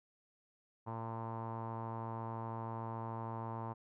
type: tone with low-pass filter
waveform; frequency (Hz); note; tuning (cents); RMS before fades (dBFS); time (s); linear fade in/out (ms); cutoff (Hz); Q
sawtooth; 113.5; A#2; -46; -42; 0.86-3.74; 20; 960; 6
effects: none